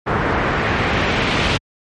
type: noise with low-pass filter sweep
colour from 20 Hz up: pink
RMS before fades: -17 dBFS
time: 0.06-1.58 s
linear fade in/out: 20 ms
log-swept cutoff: 1400 to 3400 Hz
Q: 1.4
effects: high-pass 60 Hz 12 dB/octave + MP3 48 kbps